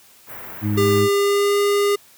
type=band-stop noise; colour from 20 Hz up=white; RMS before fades=-35 dBFS; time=0.26-1.04 s; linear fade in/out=50 ms; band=2100 to 16000 Hz; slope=24 dB/octave
type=harmonic tone; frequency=103.83 Hz; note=G#2; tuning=in tune; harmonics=1 / 2 / 3; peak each=-20 / -23 / -25 dBFS; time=0.61-1.09 s; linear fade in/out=50 ms
type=tone with pitch glide; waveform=square; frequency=400.5 to 406.3 Hz; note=G4 to G#4; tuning=+37 to -38 cents; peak=-16 dBFS; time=0.77-1.96 s; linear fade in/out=10 ms; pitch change=+25 cents; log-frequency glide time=1.01-1.57 s
effects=white hiss -50 dBFS RMS until 2.17 s + high-pass 60 Hz 12 dB/octave